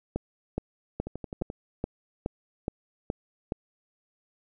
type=two click trains; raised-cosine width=2 ms; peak=-22 / -15 dBFS; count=6 / 9; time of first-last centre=1.07-1.501 / 0.16-3.521 s; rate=11.6 / 2.38 Hz; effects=none